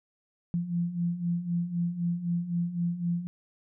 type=beating tone pair; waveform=sine; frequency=170 / 173.9 Hz; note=F3 / F3; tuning=-46 / -7 cents; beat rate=3.9 Hz; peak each=-33 / -28 dBFS; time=0.54-3.27 s; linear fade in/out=0 ms; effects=none